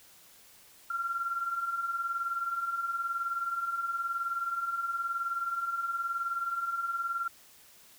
sine beating tone pair, 1358 / 1377 Hz, F6 / F6, -49 / -25 cents, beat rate 19 Hz, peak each -38 / -31 dBFS, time 0.9-7.28 s, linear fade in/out 5 ms, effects white hiss -57 dBFS RMS until 7.98 s

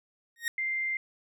40% pulse tone with exponential growth, 1864.7 Hz, A#6, in tune, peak -23 dBFS, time 0.36-0.48 s, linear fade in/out 1 ms, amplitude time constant 24 ms
sine tone, 2093 Hz, C7, in tune, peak -28 dBFS, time 0.58-0.97 s, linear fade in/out 2 ms
effects none

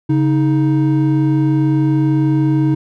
triangle tone pair together, 139.7 / 313.3 Hz, C#3 / D#4, +14 / +12 cents, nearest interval octave + major second, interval 1398 cents, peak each -12 dBFS, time 0.09-2.75 s, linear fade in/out 10 ms, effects none

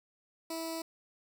10% pulse tone with notch filter, 326.8 Hz, E4, 15 cents flat, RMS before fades -38 dBFS, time 0.5-0.82 s, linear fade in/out 5 ms, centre 1600 Hz, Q 0.65, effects 11-bit

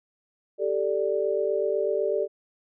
sine chord, G suspended second, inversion none, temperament equal, 392 / 440 / 587.3 Hz, G4 / A4 / D5, 0 / 0 / 0 cents, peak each -27 dBFS, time 0.58-2.28 s, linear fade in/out 50 ms, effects none

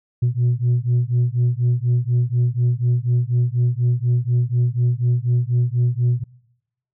sine beating tone pair, 120 / 124.1 Hz, B2 / B2, -49 / +9 cents, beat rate 4.1 Hz, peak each -17 dBFS, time 0.22-6.24 s, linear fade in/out 10 ms, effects noise-tail reverb RT60 0.9 s tail -25 dB re dry + tanh soft clip ceiling -12 dBFS

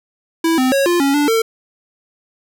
square tone with pitch steps, 328.9 / 257.7 / 550 / 349 / 277.5 / 292.1 / 451.4 Hz, E4 / C4 / C#5 / F4 / C#4 / D4 / A4, -4 / -26 / -14 / -1 / +2 / -9 / +44 cents, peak -13 dBFS, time 0.44-1.42 s, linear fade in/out 5 ms, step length 140 ms, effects none

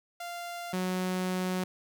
sawtooth tone pair in turn, 695 / 184.08 Hz, F5 / F#3, -9 / -9 cents, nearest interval octave + major seventh, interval 2300 cents, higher first, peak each -33 / -25 dBFS, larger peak second, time 0.2-0.73 / 0.73-1.64 s, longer second, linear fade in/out 5 ms, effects none

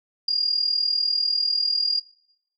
sine tone with amplitude modulation, 4824 Hz, D8, 46 cents sharp, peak -17 dBFS, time 0.28-2 s, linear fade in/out 5 ms, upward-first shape sine, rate 40.1 Hz, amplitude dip 75%, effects noise-tail reverb RT60 0.8 s tail -21 dB re dry

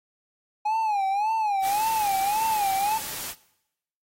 triangle tone with vibrato, 830.6 Hz, G#5, in tune, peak -20 dBFS, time 0.65-2.98 s, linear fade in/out 10 ms, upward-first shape sine, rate 1.8 Hz, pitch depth 130 cents each way
white noise, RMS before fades -34 dBFS, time 1.61-3.35 s, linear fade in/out 50 ms
effects noise-tail reverb RT60 0.8 s tail -19 dB re dry + AAC 48 kbps

